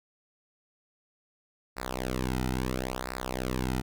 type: tone with flanger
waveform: sawtooth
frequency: 63.6 Hz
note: C2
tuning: 48 cents flat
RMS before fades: -32 dBFS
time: 1.76-3.82 s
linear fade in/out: 20 ms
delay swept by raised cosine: 0.31 to 1.81 ms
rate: 0.74 Hz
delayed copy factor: -0.9
effects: none